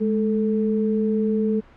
sine tone pair together, 210.8 / 440 Hz, G#3 / A4, +26 / 0 cents, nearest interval octave + minor second, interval 1274 cents, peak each -20 / -23 dBFS, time 0-1.61 s, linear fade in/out 20 ms, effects pink hiss -50 dBFS RMS until 1.76 s + low-pass 2000 Hz 12 dB/octave

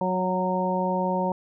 harmonic tone with a mistuned harmonic, 184.4 Hz, F#3, 6 cents flat, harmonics 1 / 2 / 3 / 4 / 5, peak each -27 / -32 / -28 / -33 / -27 dBFS, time 0.01-1.32 s, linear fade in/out 2 ms, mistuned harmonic 2, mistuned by -18 cents, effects none

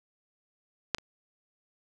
clicks, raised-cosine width 0.2 ms, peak -8 / -26 dBFS, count 2, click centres 0.947 / 0.984 s, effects none

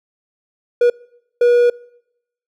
triangle tone bursts at uneven times, 482.4 Hz, B4, 41 cents flat, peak -7 dBFS, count 2, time 0.81-0.9 / 1.41-1.7 s, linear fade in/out 5 ms, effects noise-tail reverb RT60 0.8 s tail -25 dB re dry

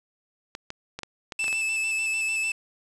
clicks, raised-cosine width 0.2 ms, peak -17 dBFS, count 8, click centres 0.551 / 0.704 / 0.99 / 1.033 / 1.322 / 1.442 / 1.481 / 1.528 s
45% pulse tone with vibrato, 2632 Hz, E7, 3 cents flat, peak -24 dBFS, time 1.39-2.52 s, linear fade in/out 5 ms, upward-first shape square, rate 6.7 Hz, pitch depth 14 cents each way
effects resampled to 22050 Hz + 7-bit

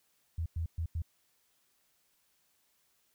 sine tone bursts at uneven times, 82.41 Hz, E2, in tune, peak -31 dBFS, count 4, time 0.38-0.46 / 0.56-0.66 / 0.78-0.86 / 0.95-1.02 s, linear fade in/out 5 ms, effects white hiss -73 dBFS RMS until 3.14 s

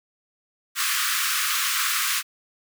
pink high-pass noise, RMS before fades -24 dBFS, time 0.75-2.23 s, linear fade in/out 50 ms, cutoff 1100 Hz, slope 96 dB/octave, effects none

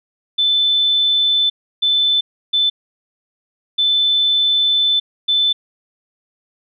sine tone bursts at uneven times, 3520 Hz, A7, in tune, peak -12 dBFS, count 5, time 0.38-1.5 / 1.82-2.21 / 2.53-2.7 / 3.78-5 / 5.28-5.53 s, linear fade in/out 10 ms, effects none

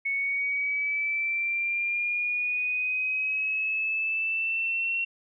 sine linear sweep, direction up, 2208 to 2730 Hz, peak -25 dBFS, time 0.05-5.05 s, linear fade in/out 10 ms, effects none

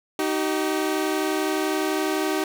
sawtooth tone pair together, 311.1 / 382.9 Hz, D#4 / G4, 0 / -41 cents, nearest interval major third, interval 359 cents, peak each -21 / -21 dBFS, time 0.19-2.44 s, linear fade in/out 2 ms, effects none

